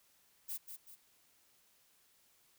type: noise with echo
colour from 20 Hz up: violet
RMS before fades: -41 dBFS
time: 0.48-0.58 s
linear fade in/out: 20 ms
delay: 190 ms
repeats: 2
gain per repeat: -7 dB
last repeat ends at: 0.96 s
effects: white hiss -70 dBFS RMS until 2.58 s